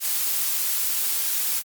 blue noise, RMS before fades -24 dBFS, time 0-1.63 s, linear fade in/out 50 ms, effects Opus 48 kbps

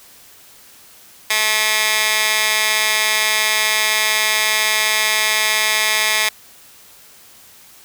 15% pulse tone with high-pass filter, 215.7 Hz, A3, 34 cents flat, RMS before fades -17 dBFS, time 1.3-6.29 s, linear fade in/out 5 ms, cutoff 1900 Hz, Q 0.96, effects white hiss -45 dBFS RMS until 7.84 s

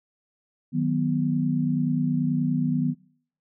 sine chord, B major, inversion first, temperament equal, 155.56 / 185 / 246.9 Hz, D#3 / F#3 / B3, 0 / 0 / 0 cents, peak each -25 / -28 / -24 dBFS, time 0.72-2.95 s, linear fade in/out 50 ms, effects noise-tail reverb RT60 0.6 s tail -24 dB re dry

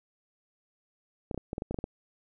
clicks, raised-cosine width 2 ms, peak -20 dBFS, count 10, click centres 1.312 / 1.345 / 1.377 / 1.531 / 1.581 / 1.621 / 1.71 / 1.744 / 1.788 / 1.841 s, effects none

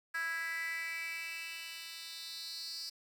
10% pulse tone with high-pass filter sweep, 329.6 Hz, E4, in tune, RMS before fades -41 dBFS, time 0.14-2.9 s, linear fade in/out 10 ms, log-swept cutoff 1600 to 4800 Hz, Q 5.9, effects 10-bit

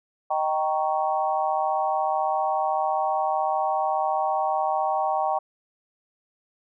sine chord, Eb dominant seventh, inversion none, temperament equal with one note detuned, 622.3 / 778.1 / 932.3 / 1108.7 Hz, Eb5 / G5 / Bb5 / Db6, 0 / -13 / 0 / 0 cents, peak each -28 / -24 / -29 / -30 dBFS, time 0.3-5.39 s, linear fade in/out 10 ms, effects none

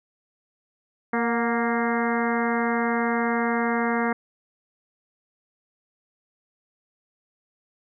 harmonic tone with a mistuned harmonic, 233.1 Hz, A#3, in tune, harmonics 1 / 2 / 3 / 4 / 5 / 6 / 7 / 8 / 9, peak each -25 / -28 / -30 / -31 / -32 / -33 / -33 / -34 / -35 dBFS, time 1.13-4.13 s, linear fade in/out 5 ms, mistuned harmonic 3, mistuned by +43 cents, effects none

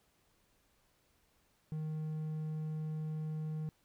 triangle tone, 155.56 Hz, D#3, in tune, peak -34 dBFS, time 1.72-3.69 s, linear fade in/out 0 ms, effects pink hiss -73 dBFS RMS until 3.84 s

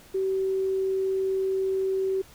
sine tone, 382.7 Hz, G4, 42 cents flat, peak -23 dBFS, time 0.14-2.22 s, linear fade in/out 10 ms, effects pink hiss -52 dBFS RMS until 2.34 s

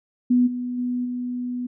sine tone with level steps, 246.9 Hz, B3, in tune, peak -14 / -25 / -22 / -25 dBFS, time 0.3-1.67 s, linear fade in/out 10 ms, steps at 0.46 / 0.77 / 1.04 s, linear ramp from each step 20 ms, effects none

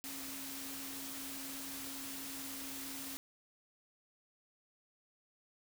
sine tone in noise, 272.1 Hz, C#4, 32 cents flat, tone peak -49 dBFS, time 0.04-3.17 s, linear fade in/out 0 ms, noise white, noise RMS -45 dBFS, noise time 0.04-3.17 s, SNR -7 dB, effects none

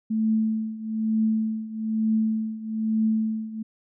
sine tone with tremolo, 219.7 Hz, A3, 2 cents flat, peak -18 dBFS, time 0.1-3.63 s, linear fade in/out 10 ms, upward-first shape triangle, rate 1.1 Hz, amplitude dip 85%, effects none

